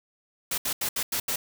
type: noise bursts at uneven times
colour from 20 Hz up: white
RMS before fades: -28 dBFS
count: 6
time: 0.51-0.58 / 0.65-0.73 / 0.81-0.89 / 0.96-1.03 / 1.12-1.2 / 1.28-1.36 s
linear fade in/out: 5 ms
effects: none

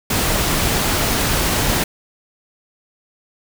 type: noise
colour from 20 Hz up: pink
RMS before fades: -18 dBFS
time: 0.1-1.84 s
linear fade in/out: 5 ms
effects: none

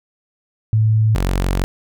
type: tone pair in turn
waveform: sine / sawtooth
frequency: 109.4 / 46 Hz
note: A2 / F#1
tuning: -9 / -9 cents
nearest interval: octave + minor third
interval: 1500 cents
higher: first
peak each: -11 / -12 dBFS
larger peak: first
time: 0.73-1.15 / 1.15-1.64 s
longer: second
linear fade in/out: 0 ms
effects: none

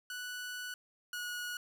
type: tone pair in turn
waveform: sawtooth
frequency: 1480 / 1456.3 Hz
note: F#6 / F#6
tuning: 0 / -28 cents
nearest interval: unison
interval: 28 cents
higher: first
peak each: -36 / -34 dBFS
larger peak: second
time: 0.1-0.74 / 1.13-1.57 s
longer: first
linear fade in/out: 2 ms
effects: none

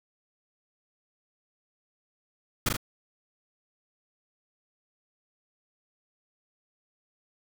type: noise with echo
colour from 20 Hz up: pink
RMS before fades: -24 dBFS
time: 2.66-2.69 s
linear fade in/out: 5 ms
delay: 39 ms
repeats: 2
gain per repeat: -3 dB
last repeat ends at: 2.768 s
effects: none

